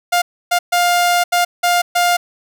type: tone bursts at uneven times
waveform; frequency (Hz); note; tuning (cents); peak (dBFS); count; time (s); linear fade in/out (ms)
sawtooth; 704; F5; +14; -8; 6; 0.12-0.22 / 0.51-0.59 / 0.72-1.24 / 1.32-1.45 / 1.63-1.82 / 1.95-2.17; 10
effects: none